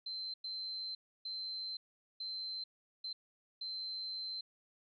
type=tone bursts at uneven times; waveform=sine; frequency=4097 Hz; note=C8; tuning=37 cents flat; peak=-39 dBFS; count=6; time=0.06-0.34 / 0.44-0.95 / 1.25-1.77 / 2.2-2.64 / 3.04-3.13 / 3.61-4.41 s; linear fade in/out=5 ms; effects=none